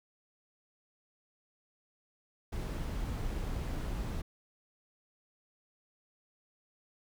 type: noise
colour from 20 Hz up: brown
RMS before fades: -36 dBFS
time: 2.52-4.22 s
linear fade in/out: 10 ms
effects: none

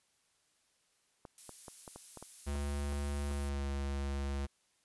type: clicks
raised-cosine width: 1 ms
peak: -33 dBFS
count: 10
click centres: 1.252 / 1.493 / 1.682 / 1.878 / 1.96 / 2.173 / 2.226 / 2.555 / 2.925 / 3.313 s
type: noise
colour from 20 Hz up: violet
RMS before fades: -48 dBFS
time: 1.38-3.49 s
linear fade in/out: 0 ms
type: tone with pitch glide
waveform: square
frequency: 71.6 to 69.52 Hz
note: D2 to C#2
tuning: -43 to +6 cents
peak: -35 dBFS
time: 2.46-4.47 s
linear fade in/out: 20 ms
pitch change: -51 cents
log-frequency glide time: 3.29-3.66 s
effects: white hiss -74 dBFS RMS until 4.84 s + resampled to 24000 Hz

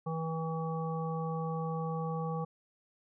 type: harmonic tone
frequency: 161.9 Hz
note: E3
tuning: 31 cents flat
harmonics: 1 / 3 / 5 / 7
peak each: -34 / -39 / -41 / -42 dBFS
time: 0.06-2.45 s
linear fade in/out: 10 ms
effects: none

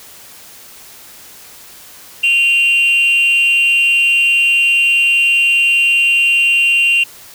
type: tone with frequency modulation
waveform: sine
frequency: 2770 Hz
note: F7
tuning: 15 cents flat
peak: -7 dBFS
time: 2.23-7.04 s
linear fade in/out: 10 ms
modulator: 295 Hz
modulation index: 0.38
effects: tanh soft clip ceiling -7 dBFS + white hiss -38 dBFS RMS until 7.34 s

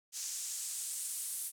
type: noise with band-pass filter sweep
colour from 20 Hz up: white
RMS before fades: -40 dBFS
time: 0.12-1.52 s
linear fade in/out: 50 ms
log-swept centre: 6600 to 10000 Hz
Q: 2.1
effects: none

